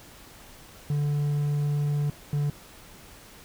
triangle tone pair in turn, 146 / 145.46 Hz, D3 / D3, -10 / -16 cents, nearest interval unison, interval 6 cents, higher first, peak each -21 dBFS, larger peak neither, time 0.9-2.1 / 2.33-2.5 s, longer first, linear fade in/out 2 ms, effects pink hiss -49 dBFS RMS until 3.44 s

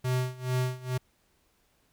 square tone with tremolo, 127.2 Hz, C3, 48 cents flat, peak -25 dBFS, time 0.04-0.98 s, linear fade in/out 10 ms, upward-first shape sine, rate 2.3 Hz, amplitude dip 90%, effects pink hiss -69 dBFS RMS until 1.92 s

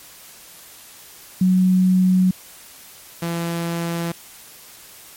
sine / sawtooth tone pair in turn, 185 / 169.02 Hz, F#3 / E3, 0 / +44 cents, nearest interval major second, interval 156 cents, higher first, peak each -12 / -18 dBFS, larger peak first, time 1.41-2.31 / 3.22-4.12 s, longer neither, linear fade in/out 5 ms, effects white hiss -43 dBFS RMS until 5.16 s + MP3 64 kbps

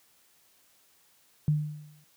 sine tone with exponential decay, 150.6 Hz, D3, 44 cents sharp, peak -19 dBFS, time 1.48-2.04 s, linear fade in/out 0 ms, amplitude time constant 120 ms, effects white hiss -64 dBFS RMS until 2.16 s + high-pass 60 Hz 12 dB/octave

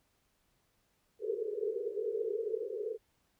pink band-pass noise, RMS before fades -36 dBFS, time 1.19-2.98 s, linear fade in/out 50 ms, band 400 to 470 Hz, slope 96 dB/octave, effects pink hiss -75 dBFS RMS until 3.39 s

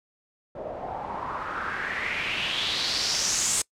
white noise with low-pass filter sweep, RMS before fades -29 dBFS, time 0.55-3.62 s, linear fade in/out 5 ms, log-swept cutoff 550 to 8300 Hz, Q 3.9, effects noise-tail reverb RT60 0.1 s tail -24 dB re dry

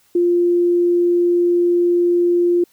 sine tone, 349.2 Hz, F4, in tune, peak -12 dBFS, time 0.15-2.64 s, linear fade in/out 5 ms, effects white hiss -57 dBFS RMS until 2.72 s

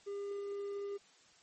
triangle tone with quantisation, 402.5 Hz, G4, 46 cents sharp, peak -36 dBFS, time 0.06-0.98 s, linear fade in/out 20 ms, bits 11, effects white hiss -64 dBFS RMS until 1.42 s + MP3 32 kbps

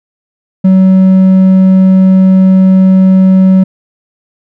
sine tone with hard clipping, 188.5 Hz, F#3, 32 cents sharp, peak -3 dBFS, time 0.64-3.64 s, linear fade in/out 10 ms, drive 3 dB, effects none

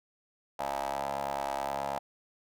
20% pulse ring-modulated tone, 69.3 Hz, C#2, in tune, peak -24 dBFS, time 0.59-1.99 s, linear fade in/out 5 ms, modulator 763 Hz, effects none

